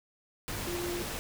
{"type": "tone in noise", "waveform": "sine", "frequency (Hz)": 349.2, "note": "F4", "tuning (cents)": 0, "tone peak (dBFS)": -34, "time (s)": [0.67, 1.02], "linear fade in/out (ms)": 0, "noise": "pink", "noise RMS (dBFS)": -37, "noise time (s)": [0.48, 1.19], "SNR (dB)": 0, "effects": []}